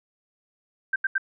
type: tone bursts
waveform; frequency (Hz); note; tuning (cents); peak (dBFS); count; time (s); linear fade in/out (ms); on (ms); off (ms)
sine; 1568; G6; 0; -20; 3; 0.93-1.181; 5; 29; 82
effects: none